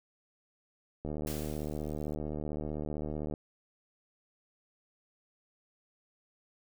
click train, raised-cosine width 2 ms, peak -24 dBFS, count 174, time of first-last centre 1.05-3.338 s, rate 75.6 Hz
white noise with exponential decay, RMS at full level -41 dBFS, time 1.27-2.15 s, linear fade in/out 1 ms, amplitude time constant 190 ms
effects none

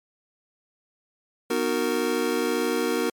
square chord, B major seventh, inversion none, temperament just, 246.9 / 308.7 / 370.4 / 463 Hz, B3 / D#4 / F#4 / A#4, 0 / -14 / +2 / -12 cents, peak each -30 / -30 / -29 / -27 dBFS, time 1.5-3.1 s, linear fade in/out 5 ms, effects MP3 96 kbps

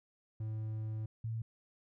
triangle / sine tone pair in turn, 109.2 / 112.86 Hz, A2 / A2, -13 / +44 cents, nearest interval minor second, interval 57 cents, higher second, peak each -34 / -35 dBFS, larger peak first, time 0.4-1.06 / 1.24-1.42 s, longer first, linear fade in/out 5 ms, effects none

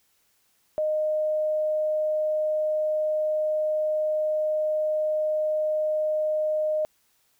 sine tone, 616 Hz, D#5, 17 cents flat, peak -22 dBFS, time 0.78-6.85 s, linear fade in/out 0 ms, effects white hiss -67 dBFS RMS until 7.39 s

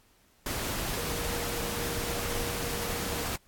sine tone in noise, 473.3 Hz, A#4, 26 cents sharp, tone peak -38 dBFS, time 0.98-3.25 s, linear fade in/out 2 ms, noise pink, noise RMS -33 dBFS, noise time 0.46-3.36 s, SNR -8 dB, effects pink hiss -64 dBFS RMS until 3.47 s + AAC 64 kbps

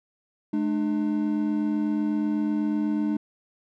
triangle tone pair together, 212.6 / 300.7 Hz, G#3 / D4, +41 / +41 cents, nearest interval tritone, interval 600 cents, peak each -24 / -23 dBFS, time 0.53-3.17 s, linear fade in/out 5 ms, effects none

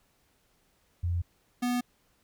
sine / square tone pair in turn, 86.8 / 245.5 Hz, F2 / B3, -10 / -10 cents, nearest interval octave + tritone, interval 1800 cents, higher second, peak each -26 / -27 dBFS, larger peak first, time 1.03-1.22 / 1.62-1.81 s, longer neither, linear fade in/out 10 ms, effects pink hiss -69 dBFS RMS until 2.23 s

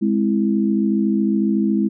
sine chord, Ab augmented, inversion none, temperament equal, 207.7 / 261.6 / 329.6 Hz, Ab3 / C4 / E4, 0 / 0 / 0 cents, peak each -17 / -23 / -21 dBFS, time 0.01-1.89 s, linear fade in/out 20 ms, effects none

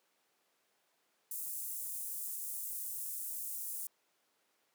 pink high-pass noise, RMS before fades -41 dBFS, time 1.31-3.87 s, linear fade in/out 2 ms, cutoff 9000 Hz, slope 24 dB/octave, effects pink hiss -75 dBFS RMS until 4.74 s + high-pass 400 Hz 12 dB/octave

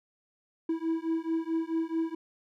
triangle beating tone pair, 324.2 / 328.8 Hz, E4 / E4, -29 / -4 cents, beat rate 4.6 Hz, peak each -29 dBFS, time 0.69-2.15 s, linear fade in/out 5 ms, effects none

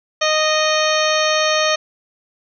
harmonic tone, 619 Hz, D#5, 9 cents flat, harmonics 1 / 2 / 3 / 4 / 5 / 6 / 7 / 9 / 10, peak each -18 / -21 / -23 / -24 / -25 / -26 / -26 / -28 / -28 dBFS, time 0.21-1.76 s, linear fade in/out 10 ms, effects none

